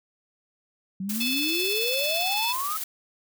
sine exponential sweep, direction up, 185 to 1300 Hz, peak -28 dBFS, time 1-2.77 s, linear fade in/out 5 ms
blue noise with tremolo, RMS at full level -30 dBFS, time 1.09-2.84 s, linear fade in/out 5 ms, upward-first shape triangle, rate 18 Hz, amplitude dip 45%
harmonic tone, 869 Hz, A5, 22 cents flat, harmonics 3 / 4 / 5 / 6, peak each -29 / -30 / -34 / -35 dBFS, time 1.2-2.53 s, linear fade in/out 10 ms
effects none

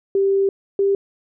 sine tone pair in turn, 392 / 395.6 Hz, G4 / G4, 0 / +16 cents, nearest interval unison, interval 16 cents, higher second, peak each -14 dBFS, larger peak neither, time 0.15-0.49 / 0.79-0.95 s, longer first, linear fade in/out 2 ms, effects none

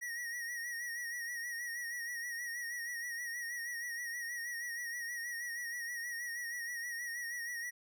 square tone with vibrato, 1896 Hz, A#6, 29 cents sharp, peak -39 dBFS, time 0.01-7.71 s, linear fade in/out 20 ms, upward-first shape sine, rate 6.3 Hz, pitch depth 51 cents each way, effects none

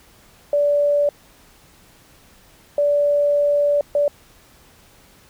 sine tone bursts at uneven times, 580 Hz, D5, 22 cents flat, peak -14 dBFS, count 3, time 0.53-1.09 / 2.78-3.81 / 3.95-4.08 s, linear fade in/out 2 ms, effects pink hiss -51 dBFS RMS until 5.29 s

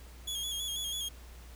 sawtooth tone with vibrato, 3322 Hz, G#7, in tune, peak -31 dBFS, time 0.27-1.09 s, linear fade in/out 10 ms, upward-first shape square, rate 6.1 Hz, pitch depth 39 cents each way, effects added 60 Hz sine -48 dBFS peak until 1.55 s + pink hiss -56 dBFS RMS until 1.55 s

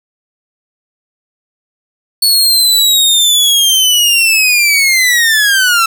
sawtooth linear sweep, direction down, 4424 to 1318.5 Hz, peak -4 dBFS, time 2.22-5.86 s, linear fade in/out 5 ms, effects none

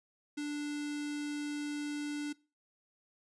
square tone with notch filter, 293.7 Hz, D4, in tune, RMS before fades -37 dBFS, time 0.37-2.33 s, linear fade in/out 10 ms, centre 810 Hz, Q 1.4, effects noise-tail reverb RT60 0.3 s tail -21 dB re dry + resampled to 22050 Hz

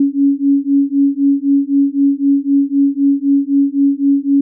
sine beating tone pair, 277.2 / 281.1 Hz, C#4 / C#4, 0 / +24 cents, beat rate 3.9 Hz, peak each -13 dBFS, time 0-4.41 s, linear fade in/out 5 ms, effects none

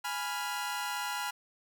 sawtooth chord, F diminished, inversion first, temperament equal, 830.6 / 987.8 / 1396.9 Hz, Ab5 / Cb6 / F6, 0 / 0 / 0 cents, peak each -34 dBFS, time 0.04-1.31 s, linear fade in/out 10 ms, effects none

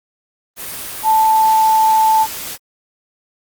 sine tone in noise, 880 Hz, A5, in tune, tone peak -9 dBFS, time 1.03-2.27 s, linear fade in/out 50 ms, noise white, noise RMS -27 dBFS, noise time 0.56-2.58 s, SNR +15 dB, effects Opus 32 kbps

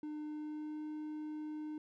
triangle tone with pitch glide, 302.2 to 305.2 Hz, D4 to D#4, +50 to -33 cents, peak -38 dBFS, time 0.03-1.78 s, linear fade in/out 2 ms, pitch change +17 cents, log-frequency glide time 0.26-0.84 s, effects none

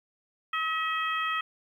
harmonic tone, 640 Hz, D#5, 49 cents sharp, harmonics 2 / 3 / 4 / 5, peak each -29 / -33 / -35 / -37 dBFS, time 0.53-1.41 s, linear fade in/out 5 ms, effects 10-bit

